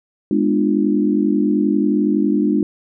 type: chord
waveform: sine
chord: G# diminished seventh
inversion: none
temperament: equal with one note detuned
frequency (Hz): 207.7 / 246.9 / 299.1 / 349.2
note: G#3 / B3 / D4 / F4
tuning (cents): 0 / 0 / +32 / 0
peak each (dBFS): -18 / -22 / -17 / -22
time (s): 0.31-2.63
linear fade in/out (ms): 2
effects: none